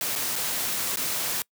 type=noise with dropouts; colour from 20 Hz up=white; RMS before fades=-28 dBFS; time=0.01-1.42 s; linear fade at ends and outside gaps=1 ms; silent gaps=0.154-0.159 / 0.357-0.361 / 0.959-0.971 s; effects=noise-tail reverb RT60 0.1 s tail -25 dB re dry + high-pass 100 Hz 12 dB/octave